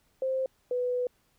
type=tone pair in turn; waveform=sine; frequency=525 / 495.5 Hz; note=C5 / B4; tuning=+6 / +6 cents; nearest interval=minor second; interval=100 cents; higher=first; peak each=-26 dBFS; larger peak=neither; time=0.22-0.46 / 0.71-1.07 s; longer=second; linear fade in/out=2 ms; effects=pink hiss -69 dBFS RMS until 1.38 s

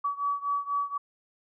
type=beating tone pair; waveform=sine; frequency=1139 / 1143.1 Hz; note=C#6 / D6; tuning=+47 / -47 cents; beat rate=4.1 Hz; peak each=-29 / -31 dBFS; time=0.04-0.98 s; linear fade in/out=10 ms; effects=none

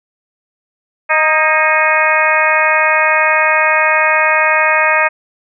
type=harmonic tone with a mistuned harmonic; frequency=310.8 Hz; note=D#4; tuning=2 cents flat; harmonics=2 / 3 / 4 / 5 / 6 / 7 / 8; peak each=-17 / -17 / -17 / -17 / -17 / -17 / -17 dBFS; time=1.09-5.09 s; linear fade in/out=20 ms; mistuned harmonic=5; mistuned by=+58 cents; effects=none

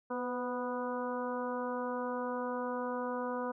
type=harmonic tone with a mistuned harmonic; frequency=246.4 Hz; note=B3; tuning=4 cents flat; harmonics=1 / 2 / 3 / 4 / 5 / 6; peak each=-39 / -37 / -45 / -40 / -44 / -47 dBFS; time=0.1-3.52 s; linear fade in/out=10 ms; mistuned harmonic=2; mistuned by=+27 cents; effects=none

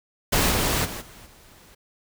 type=noise with level steps; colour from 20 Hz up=pink; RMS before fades=-20 / -23 / -34 / -46 / -51 dBFS; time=0.32-1.75 s; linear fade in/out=10 ms; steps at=0.5 / 0.84 / 1 / 1.25 s; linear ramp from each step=20 ms; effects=none

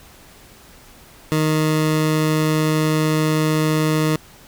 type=tone; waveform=20% pulse; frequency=155.56 Hz; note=D#3; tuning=in tune; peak=-11 dBFS; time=1.32-4.16 s; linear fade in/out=0 ms; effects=pink hiss -46 dBFS RMS until 4.47 s

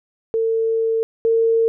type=tone pair in turn; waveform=sine; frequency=450.3 / 454.5 Hz; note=A4 / A#4; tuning=+40 / -44 cents; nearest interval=unison; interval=16 cents; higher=second; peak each=-16 / -13 dBFS; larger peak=second; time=0.34-1.03 / 1.25-1.68 s; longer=first; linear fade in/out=0 ms; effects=none

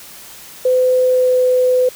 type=tone with pitch glide; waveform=sine; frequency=508 to 504.8 Hz; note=B4 to B4; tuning=+49 to +38 cents; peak=-10 dBFS; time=0.65-1.89 s; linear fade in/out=5 ms; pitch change=-11 cents; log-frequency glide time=1.07-1.4 s; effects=white hiss -37 dBFS RMS until 1.95 s

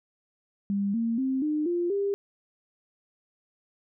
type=tone with pitch steps; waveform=sine; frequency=200 / 229.7 / 263.9 / 303.1 / 348.2 / 400 Hz; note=G3 / A#3 / C4 / D#4 / F4 / G4; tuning=+35 / -25 / +15 / -45 / -5 / +35 cents; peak=-24 dBFS; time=0.7-2.14 s; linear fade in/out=0 ms; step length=240 ms; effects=none

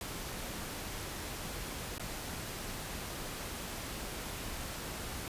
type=noise with dropouts; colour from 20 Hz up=pink; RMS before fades=-41 dBFS; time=0.01-5.28 s; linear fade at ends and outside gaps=1 ms; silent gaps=1.982-1.996 s; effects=resampled to 32000 Hz

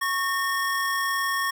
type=tone pair together; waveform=square; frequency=1103.4 / 1826 Hz; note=C#6 / A#6; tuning=-8 / -36 cents; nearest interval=major sixth; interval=872 cents; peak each=-27 dBFS; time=0.01-1.51 s; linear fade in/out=10 ms; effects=none

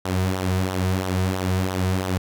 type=tone with flanger; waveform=sawtooth; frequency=93.2 Hz; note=F#2; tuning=13 cents sharp; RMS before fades=-23 dBFS; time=0.05-2.18 s; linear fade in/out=5 ms; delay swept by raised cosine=0.41 to 3.71 ms; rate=3 Hz; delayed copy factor=-0.6; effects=none

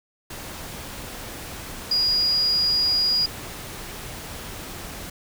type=tone in noise; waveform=sine; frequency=4875 Hz; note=D#8; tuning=36 cents flat; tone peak=-18 dBFS; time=1.91-3.26 s; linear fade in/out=5 ms; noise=pink; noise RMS=-36 dBFS; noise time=0.3-5.1 s; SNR=+15 dB; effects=none

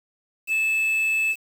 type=tone with quantisation; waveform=triangle; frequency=2618 Hz; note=E7; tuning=13 cents flat; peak=-18 dBFS; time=0.47-1.36 s; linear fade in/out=50 ms; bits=7; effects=none

